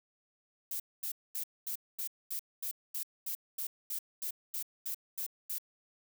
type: noise bursts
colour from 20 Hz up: violet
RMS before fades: -37 dBFS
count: 16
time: 0.71-5.584 s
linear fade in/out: 5 ms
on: 89 ms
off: 230 ms
effects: none